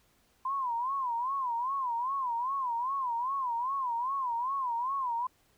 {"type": "tone with vibrato", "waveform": "sine", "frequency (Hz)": 1013, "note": "B5", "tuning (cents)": 44, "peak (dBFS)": -29, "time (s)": [0.45, 5.27], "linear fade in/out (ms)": 5, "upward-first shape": "sine", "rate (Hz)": 2.5, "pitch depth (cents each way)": 160, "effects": ["pink hiss -68 dBFS RMS until 5.57 s"]}